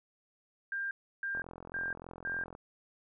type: tone bursts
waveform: sine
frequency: 1594 Hz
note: G6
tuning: 28 cents sharp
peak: -33 dBFS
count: 4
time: 0.72-2.44 s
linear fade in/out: 2 ms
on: 190 ms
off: 320 ms
type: click train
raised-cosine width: 1 ms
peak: -32 dBFS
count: 53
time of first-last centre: 1.35-2.551 s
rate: 43.3 Hz
effects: none